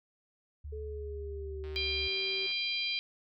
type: tone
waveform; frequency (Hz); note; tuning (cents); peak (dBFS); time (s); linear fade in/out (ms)
sine; 73.2; D2; -5; -39; 0.64-2.08; 10
type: tone with pitch glide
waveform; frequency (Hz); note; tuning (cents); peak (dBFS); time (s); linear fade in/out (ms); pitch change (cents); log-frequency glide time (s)
sine; 429.8 to 385.1; A4 to G4; -41 to -31; -40; 0.72-2.47; 10; -190; 0.82-1.61
type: click train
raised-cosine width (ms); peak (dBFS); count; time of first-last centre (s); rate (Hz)
0.3; -38; 136; 1.64-2.517; 154
type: harmonic tone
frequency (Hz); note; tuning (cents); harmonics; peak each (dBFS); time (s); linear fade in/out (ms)
797; G5; +28; 3 / 4 / 5 / 6; -35 / -36 / -37 / -38; 1.76-2.99; 0
effects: none